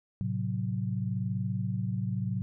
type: chord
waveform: sine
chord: F# diminished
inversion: first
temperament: equal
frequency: 110 / 130.81 / 185 Hz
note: A2 / C3 / F#3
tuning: 0 / 0 / 0 cents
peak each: -32 / -34 / -33 dBFS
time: 0.21-2.42 s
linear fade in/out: 0 ms
effects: none